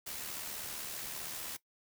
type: noise with amplitude modulation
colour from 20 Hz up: white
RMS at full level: -40 dBFS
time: 0.06-1.57 s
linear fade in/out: 10 ms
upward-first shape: sine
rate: 75.4 Hz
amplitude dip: 40%
effects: noise-tail reverb RT60 0.1 s tail -18 dB re dry